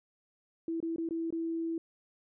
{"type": "tone with dropouts", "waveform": "sine", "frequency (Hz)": 329.6, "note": "E4", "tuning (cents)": 0, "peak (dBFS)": -31, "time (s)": [0.68, 1.78], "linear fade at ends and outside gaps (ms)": 2, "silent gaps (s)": [[0.803, 0.827], [0.961, 0.982], [1.089, 1.108], [1.305, 1.325]], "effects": []}